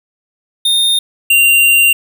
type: tone pair in turn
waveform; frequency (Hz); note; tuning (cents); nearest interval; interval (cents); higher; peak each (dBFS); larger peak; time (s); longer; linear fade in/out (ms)
square; 3658 / 2774; A#7 / F7; -33 / -12; perfect fourth; 479; first; -10 / -7; second; 0.65-0.99 / 1.3-1.93; second; 5
effects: 8-bit